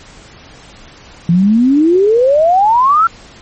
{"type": "exponential sweep", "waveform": "sine", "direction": "up", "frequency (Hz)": [164.81, 1377], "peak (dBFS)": -6, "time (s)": [1.29, 3.07], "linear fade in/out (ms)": 2, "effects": ["pink hiss -38 dBFS RMS until 3.41 s", "MP3 32 kbps"]}